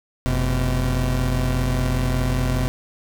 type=tone pair together; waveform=30% pulse; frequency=45.13 / 126.9 Hz; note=F#1 / B2; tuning=-42 / +47 cents; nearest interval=octave + tritone; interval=1789 cents; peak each=-19 dBFS; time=0.26-2.68 s; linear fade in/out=0 ms; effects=none